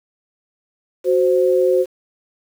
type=tone pair together; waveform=sine; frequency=370 / 521.9 Hz; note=F#4 / C5; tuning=0 / -4 cents; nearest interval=tritone; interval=596 cents; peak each=-15 dBFS; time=1.04-1.86 s; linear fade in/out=50 ms; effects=7-bit